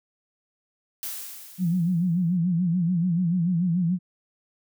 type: noise with exponential decay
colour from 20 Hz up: blue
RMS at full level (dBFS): -31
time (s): 1.03-2.37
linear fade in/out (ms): 0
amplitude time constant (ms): 290
type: tone with vibrato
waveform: sine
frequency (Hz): 174.61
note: F3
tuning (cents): 0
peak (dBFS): -20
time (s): 1.58-3.99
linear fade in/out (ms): 50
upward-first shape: sine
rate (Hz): 6.9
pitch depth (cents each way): 110
effects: none